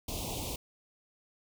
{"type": "band-stop noise", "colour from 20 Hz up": "pink", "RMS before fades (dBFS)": -37, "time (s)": [0.08, 0.56], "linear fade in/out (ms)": 5, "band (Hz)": [1000, 2500], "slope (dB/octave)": 48, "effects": []}